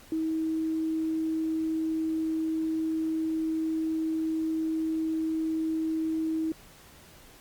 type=tone; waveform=sine; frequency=319.6 Hz; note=D#4; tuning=47 cents sharp; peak=-26 dBFS; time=0.12-6.52 s; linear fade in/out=2 ms; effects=pink hiss -53 dBFS RMS until 7.4 s + Opus 48 kbps